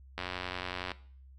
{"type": "click train", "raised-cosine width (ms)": 0.3, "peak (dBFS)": -19, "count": 68, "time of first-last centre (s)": [0.18, 0.917], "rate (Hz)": 90.9, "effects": ["noise-tail reverb RT60 0.5 s tail -18 dB re dry", "added 66 Hz sine -51 dBFS peak until 1.38 s"]}